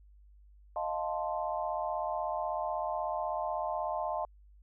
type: chord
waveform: sine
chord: F dominant seventh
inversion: third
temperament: equal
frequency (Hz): 622.3 / 698.5 / 880 / 1046.5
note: Eb5 / F5 / A5 / C6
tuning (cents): 0 / 0 / 0 / 0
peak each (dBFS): -36 / -36 / -37 / -39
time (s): 0.76-4.25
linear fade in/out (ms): 2
effects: added 50 Hz sine -55 dBFS peak until 4.62 s